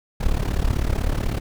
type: noise with amplitude modulation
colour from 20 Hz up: brown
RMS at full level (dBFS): -18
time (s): 0.2-1.4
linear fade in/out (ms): 10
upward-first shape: sine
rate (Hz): 35.9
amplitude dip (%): 85
effects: none